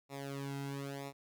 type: tone with flanger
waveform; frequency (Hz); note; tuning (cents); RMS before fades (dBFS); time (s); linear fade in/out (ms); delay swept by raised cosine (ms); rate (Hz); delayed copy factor
sawtooth; 139; C#3; +5; -42; 0.09-1.13; 50; 0.64 to 1.74; 1; -0.95
effects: none